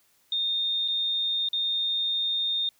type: tone with dropouts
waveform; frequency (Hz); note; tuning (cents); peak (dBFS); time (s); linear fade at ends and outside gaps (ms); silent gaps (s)
sine; 3656; A#7; -34; -24; 0.32-2.69; 2; 0.879-0.883 / 1.488-1.531
effects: white hiss -65 dBFS RMS until 2.79 s